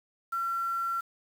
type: tone with quantisation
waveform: sine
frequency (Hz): 1360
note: F6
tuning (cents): -46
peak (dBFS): -28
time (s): 0.32-1.01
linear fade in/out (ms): 10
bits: 8
effects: none

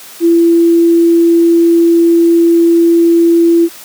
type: tone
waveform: sine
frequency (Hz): 336.9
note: E4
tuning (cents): +38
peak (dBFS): -4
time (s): 0.2-3.69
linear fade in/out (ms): 50
effects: white hiss -33 dBFS RMS until 3.84 s + high-pass 200 Hz 12 dB/octave

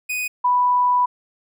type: tone pair in turn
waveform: 45% pulse / sine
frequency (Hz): 2489 / 987.8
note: D#7 / B5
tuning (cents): 0 / 0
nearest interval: octave + major third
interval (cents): 1600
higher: first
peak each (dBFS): -22 / -14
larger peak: second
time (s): 0.09-0.28 / 0.44-1.06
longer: second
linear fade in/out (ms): 10
effects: none

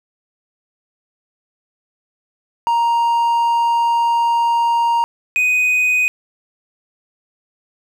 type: tone pair in turn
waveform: triangle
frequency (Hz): 935 / 2496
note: A#5 / D#7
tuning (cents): +5 / +5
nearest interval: octave + perfect fourth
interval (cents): 1700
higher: second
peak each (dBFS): -11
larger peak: neither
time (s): 2.67-5.04 / 5.36-6.08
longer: first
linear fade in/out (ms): 0
effects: none

